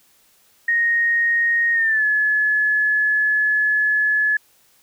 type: tone with pitch glide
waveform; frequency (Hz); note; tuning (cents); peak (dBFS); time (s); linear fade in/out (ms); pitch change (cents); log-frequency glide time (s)
sine; 1864.7 to 1709.9; A#6 to A6; 0 to -50; -15; 0.68-4.37; 5; -150; 1.73-2.05
effects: white hiss -57 dBFS RMS until 4.82 s